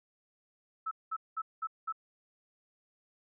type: tone bursts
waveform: sine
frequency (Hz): 1309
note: E6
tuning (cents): -13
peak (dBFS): -32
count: 5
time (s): 0.86-1.925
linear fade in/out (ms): 10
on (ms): 53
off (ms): 200
effects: none